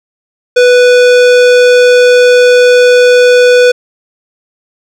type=tone with hard clipping; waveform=sine; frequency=493.9 Hz; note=B4; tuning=in tune; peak=-4 dBFS; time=0.56-3.72 s; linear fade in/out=10 ms; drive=18 dB; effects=none